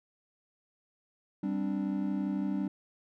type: chord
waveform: triangle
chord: G suspended fourth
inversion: none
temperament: equal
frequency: 196 / 261.6 / 293.7 Hz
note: G3 / C4 / D4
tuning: 0 / 0 / 0 cents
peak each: -30 / -35 / -32 dBFS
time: 1.43-2.68 s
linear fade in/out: 5 ms
effects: none